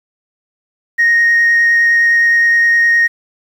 sine tone with vibrato, 1864.7 Hz, A#6, in tune, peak -6 dBFS, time 0.98-3.08 s, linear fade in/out 20 ms, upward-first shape triangle, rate 9.7 Hz, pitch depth 9 cents each way, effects tanh soft clip ceiling -5 dBFS + 7-bit

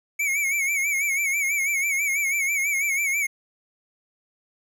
square tone with vibrato, 2242 Hz, C#7, 19 cents sharp, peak -22 dBFS, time 0.19-3.27 s, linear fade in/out 10 ms, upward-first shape sine, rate 6.1 Hz, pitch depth 84 cents each way, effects none

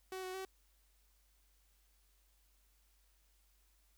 sawtooth tone with pitch steps, 375.9 / 370.8 / 380.5 Hz, F#4 / F#4 / F#4, +27 / +4 / +48 cents, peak -38 dBFS, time 0.12-0.45 s, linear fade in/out 2 ms, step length 110 ms, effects added 49 Hz sine -70 dBFS peak until 3.97 s + white hiss -75 dBFS RMS until 3.97 s

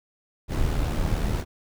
brown noise with amplitude modulation, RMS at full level -22 dBFS, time 0.48-1.45 s, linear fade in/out 50 ms, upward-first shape sine, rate 77.5 Hz, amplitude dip 55%, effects none

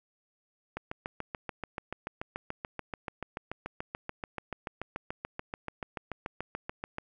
click train, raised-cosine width 0.5 ms, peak -20 dBFS, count 44, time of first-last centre 0.77-6.984 s, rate 6.92 Hz, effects none

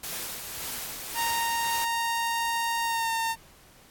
white noise with tremolo, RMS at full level -34 dBFS, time 0.03-1.85 s, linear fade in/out 5 ms, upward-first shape sine, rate 1.8 Hz, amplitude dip 40%
sawtooth tone with pitch glide, 927 to 910 Hz, A#5 to A#5, -10 to -42 cents, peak -22 dBFS, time 1.14-3.36 s, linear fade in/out 50 ms, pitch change -32 cents, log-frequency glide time 2.83-3.11 s
effects pink hiss -55 dBFS RMS until 3.9 s + AAC 64 kbps

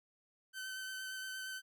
sawtooth tone with vibrato, 1531 Hz, G6, 41 cents flat, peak -38 dBFS, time 0.53-1.62 s, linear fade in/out 50 ms, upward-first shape sine, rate 8.6 Hz, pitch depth 13 cents each way, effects none

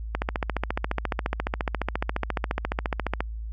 click train, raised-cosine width 0.5 ms, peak -10 dBFS, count 45, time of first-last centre 0.15-3.206 s, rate 14.4 Hz, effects added 55 Hz sine -31 dBFS peak until 3.52 s

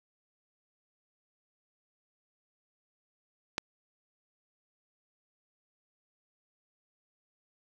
click, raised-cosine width 0.2 ms, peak -12 dBFS, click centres 3.581 s, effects none

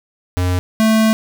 square tone pair in turn, 90.2 / 220.1 Hz, F#2 / A3, -44 / +1 cents, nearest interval octave + minor third, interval 1545 cents, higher second, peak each -15 / -11 dBFS, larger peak second, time 0.37-0.59 / 0.8-1.13 s, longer second, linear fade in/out 0 ms, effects none

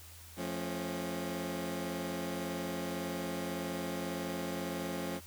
20% pulse chord, F augmented, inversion none, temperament just, 174.61 / 218.3 / 272.8 Hz, F3 / A3 / C#4, 0 / -13 / -28 cents, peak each -34 / -38 / -35 dBFS, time 0.36-5.21 s, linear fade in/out 50 ms, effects added 84 Hz sine -53 dBFS peak until 5.26 s + white hiss -54 dBFS RMS until 5.26 s

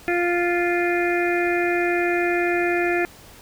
harmonic tone, 349.2 Hz, F4, in tune, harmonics 1 / 2 / 4 / 5 / 6 / 7, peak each -21 / -26 / -31 / -27 / -30 / -29 dBFS, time 0.08-3.05 s, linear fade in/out 0 ms, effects pink hiss -46 dBFS RMS until 3.41 s

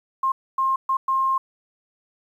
sine tone bursts at uneven times, 1064 Hz, C6, 29 cents sharp, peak -18 dBFS, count 4, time 0.23-0.32 / 0.58-0.76 / 0.89-0.97 / 1.08-1.38 s, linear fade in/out 5 ms, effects 9-bit

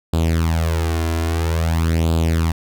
sawtooth tone with flanger, 81.9 Hz, E2, 11 cents flat, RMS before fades -18 dBFS, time 0.13-2.52 s, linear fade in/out 5 ms, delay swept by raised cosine 0.25 to 2.95 ms, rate 0.5 Hz, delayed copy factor +0.75, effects none

